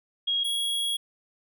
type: tone pair in turn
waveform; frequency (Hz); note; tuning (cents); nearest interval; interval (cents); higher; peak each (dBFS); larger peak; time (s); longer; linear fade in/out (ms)
sine / square; 3284 / 3318; G#7 / G#7; -20 / -2; unison; 18; second; -23 / -26; first; 0.27-0.44 / 0.44-0.97; second; 10
effects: none